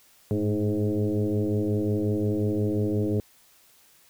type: tone with frequency modulation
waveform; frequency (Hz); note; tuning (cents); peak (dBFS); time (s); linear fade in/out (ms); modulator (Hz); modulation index
sine; 102.2; G#2; -27; -22; 0.31-3.2; 0; 105; 3.6
effects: white hiss -58 dBFS RMS until 4.09 s